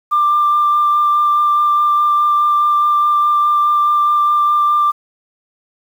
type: tone with vibrato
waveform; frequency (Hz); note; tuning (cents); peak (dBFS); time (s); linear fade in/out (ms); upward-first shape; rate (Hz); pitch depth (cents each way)
sine; 1187; D6; +18; -9; 0.11-4.92; 20; sine; 4.8; 10
effects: tanh soft clip ceiling -6 dBFS + 7-bit